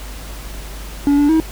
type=tone with pitch steps; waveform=triangle; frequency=285.4 / 289.9 / 319.6 Hz; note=D4 / D4 / D#4; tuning=-49 / -22 / +47 cents; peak=-8 dBFS; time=1.07-1.4 s; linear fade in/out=0 ms; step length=110 ms; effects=added 50 Hz sine -29 dBFS peak until 1.51 s + pink hiss -35 dBFS RMS until 1.51 s